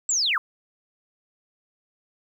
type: linear sweep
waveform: sine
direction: down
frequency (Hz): 7800 to 1046.5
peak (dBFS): -20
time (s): 0.09-0.38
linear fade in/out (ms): 2
effects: 9-bit